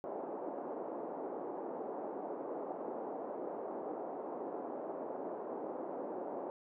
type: band-pass noise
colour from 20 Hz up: pink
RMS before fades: -42 dBFS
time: 0.04-6.5 s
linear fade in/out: 0 ms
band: 310 to 820 Hz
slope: 24 dB/octave
effects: none